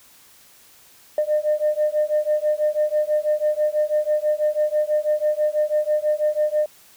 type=beating tone pair; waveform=sine; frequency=602 / 608.1 Hz; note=D5 / D#5; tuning=+43 / -40 cents; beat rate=6.1 Hz; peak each=-20 dBFS; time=1.18-6.66 s; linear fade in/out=2 ms; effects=tanh soft clip ceiling -12 dBFS + white hiss -51 dBFS RMS until 6.96 s